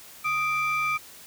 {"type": "tone pair together", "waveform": "sine", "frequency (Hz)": [1244.3, 2349], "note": ["D#6", "D7"], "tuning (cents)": [0, 0], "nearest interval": "major seventh", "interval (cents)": 1100, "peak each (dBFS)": [-24, -24], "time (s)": [0.24, 0.98], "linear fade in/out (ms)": 20, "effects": ["tanh soft clip ceiling -20 dBFS", "white hiss -47 dBFS RMS until 1.26 s"]}